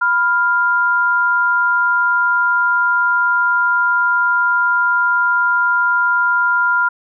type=tone pair together; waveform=sine; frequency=987.9 / 1400 Hz; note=B5 / F6; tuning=0 / +4 cents; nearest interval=tritone; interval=604 cents; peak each=-18 / -13 dBFS; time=0.01-6.89 s; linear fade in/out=10 ms; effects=none